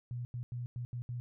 sine tone bursts at uneven times, 121.7 Hz, B2, 25 cents flat, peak -36 dBFS, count 6, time 0.11-0.25 / 0.34-0.43 / 0.52-0.66 / 0.76-0.85 / 0.93-1.02 / 1.09-1.2 s, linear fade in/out 0 ms, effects none

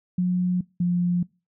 sine tone pair in turn, 180.3 / 176.28 Hz, F#3 / F3, -45 / +16 cents, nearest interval unison, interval 39 cents, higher first, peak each -19 dBFS, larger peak neither, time 0.18-0.61 / 0.8-1.23 s, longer neither, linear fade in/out 5 ms, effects noise-tail reverb RT60 0.3 s tail -24 dB re dry

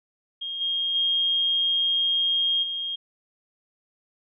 sine tone with level steps, 3237 Hz, G#7, 45 cents flat, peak -29 / -23 / -20 / -27 dBFS, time 0.41-2.96 s, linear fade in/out 10 ms, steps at 0.6 / 0.94 / 2.62 s, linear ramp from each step 20 ms, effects none

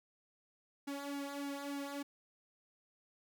sawtooth tone with flanger, 282 Hz, C#4, 30 cents sharp, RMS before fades -42 dBFS, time 0.87-2.03 s, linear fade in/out 10 ms, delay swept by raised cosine 1.9 to 3.2 ms, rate 3.4 Hz, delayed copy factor -0.8, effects none

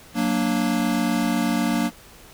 square chord, Gb augmented, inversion none, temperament equal, 185 / 233.1 / 293.7 Hz, Gb3 / Bb3 / D4, 0 / 0 / 0 cents, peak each -27 / -23 / -26 dBFS, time 0.14-1.91 s, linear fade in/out 50 ms, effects pink hiss -47 dBFS RMS until 2.33 s

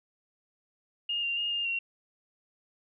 sine tone with pitch steps, 2837 / 2779 / 2841 / 2816 / 2746 Hz, F7 / F7 / F7 / F7 / F7, +27 / -9 / +29 / +14 / -30 cents, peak -28 dBFS, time 1.09-1.79 s, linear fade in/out 5 ms, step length 140 ms, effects none

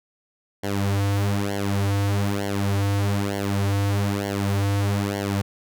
sawtooth tone with flanger, 100.1 Hz, G2, 37 cents sharp, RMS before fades -23 dBFS, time 0.63-5.42 s, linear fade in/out 10 ms, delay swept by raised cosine 0.79 to 5.19 ms, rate 1.1 Hz, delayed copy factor -0.9, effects none

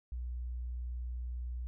sine tone, 60.9 Hz, B1, 24 cents flat, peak -36 dBFS, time 0.12-1.67 s, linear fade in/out 0 ms, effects none

